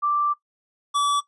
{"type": "tone pair in turn", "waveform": ["sine", "square"], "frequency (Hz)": [1174.7, 1149.9], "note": ["D6", "D6"], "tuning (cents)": [0, -37], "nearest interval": "unison", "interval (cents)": 37, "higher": "first", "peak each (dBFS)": -19, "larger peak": "neither", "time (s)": [[0.02, 0.34], [0.94, 1.21]], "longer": "first", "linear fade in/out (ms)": 20, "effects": ["noise-tail reverb RT60 0.1 s tail -17 dB re dry", "resampled to 24000 Hz"]}